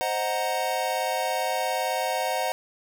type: chord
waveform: square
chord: C half-diminished seventh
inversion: none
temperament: equal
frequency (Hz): 523.3 / 622.3 / 740 / 932.3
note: C5 / Eb5 / Gb5 / Bb5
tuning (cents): 0 / 0 / 0 / 0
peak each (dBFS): -32 / -32 / -29 / -32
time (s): 0.01-2.52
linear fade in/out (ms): 0
effects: none